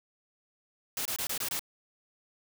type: noise bursts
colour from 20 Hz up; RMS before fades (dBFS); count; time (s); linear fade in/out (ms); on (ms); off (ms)
white; -33; 6; 0.97-1.594; 2; 84; 24
effects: none